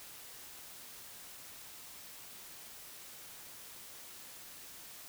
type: silence
effects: white hiss -51 dBFS RMS until 5.08 s